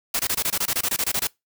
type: noise bursts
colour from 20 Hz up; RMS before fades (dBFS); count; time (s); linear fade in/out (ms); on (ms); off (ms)
white; -23; 15; 0.14-1.272; 5; 54; 23
effects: noise-tail reverb RT60 0.2 s tail -25 dB re dry